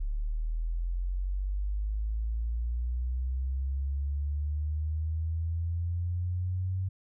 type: linear sweep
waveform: sine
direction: up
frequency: 35.69 to 94.5 Hz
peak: -28 dBFS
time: 0-6.89 s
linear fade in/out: 10 ms
effects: none